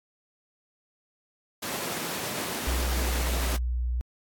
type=high-pass noise; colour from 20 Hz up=pink; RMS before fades=-33 dBFS; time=1.62-3.57 s; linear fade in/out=10 ms; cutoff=180 Hz; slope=12 dB/octave
type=tone with pitch glide; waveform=sine; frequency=62.2 to 60.67 Hz; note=B1 to B1; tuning=+13 to -30 cents; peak=-25 dBFS; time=2.67-4.01 s; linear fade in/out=0 ms; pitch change=-43 cents; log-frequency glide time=2.78-3.38 s
effects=AAC 64 kbps